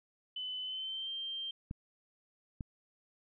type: tone with pitch glide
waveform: sine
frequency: 3018 to 3150 Hz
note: F#7 to G7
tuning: +34 to +8 cents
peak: -37 dBFS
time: 0.36-1.51 s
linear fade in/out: 5 ms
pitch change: +74 cents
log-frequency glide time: 0.62-1.09 s
type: clicks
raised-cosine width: 5 ms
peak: -27 dBFS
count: 2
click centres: 1.711 / 2.608 s
effects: none